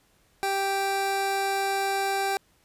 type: tone pair together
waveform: 25% pulse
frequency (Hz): 392 / 784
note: G4 / G5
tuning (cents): 0 / 0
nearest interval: octave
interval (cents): 1200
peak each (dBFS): -25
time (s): 0.43-2.37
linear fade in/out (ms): 0
effects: pink hiss -64 dBFS RMS until 2.64 s + resampled to 32000 Hz